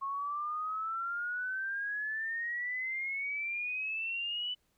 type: exponential sweep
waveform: sine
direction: up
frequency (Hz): 1086 to 2996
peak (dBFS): -33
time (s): 0.01-4.55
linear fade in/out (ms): 20
effects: pink hiss -75 dBFS RMS until 4.77 s